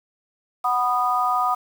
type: harmonic tone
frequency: 246.9 Hz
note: B3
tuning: in tune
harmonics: 3 / 4 / 5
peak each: -23 / -25 / -21 dBFS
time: 0.64-1.55 s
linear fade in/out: 10 ms
effects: 7-bit